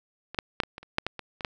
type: clicks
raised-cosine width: 0.3 ms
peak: -22 / -9 / -6 / -17 / -22 / -30 / -7 / -12 / -20 / -22 / -11 dBFS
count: 11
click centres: 0.346 / 0.388 / 0.602 / 0.635 / 0.781 / 0.83 / 0.984 / 1.066 / 1.193 / 1.408 / 1.448 s
effects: none